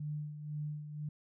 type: tone with tremolo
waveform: sine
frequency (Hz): 149.7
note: D3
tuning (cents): +33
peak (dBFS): -35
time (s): 0-1.09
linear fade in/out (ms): 5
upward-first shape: sine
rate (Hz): 2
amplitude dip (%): 60
effects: none